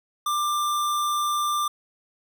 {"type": "tone", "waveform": "square", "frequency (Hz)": 1187, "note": "D6", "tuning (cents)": 18, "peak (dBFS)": -23, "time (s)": [0.26, 1.68], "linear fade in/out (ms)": 5, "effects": []}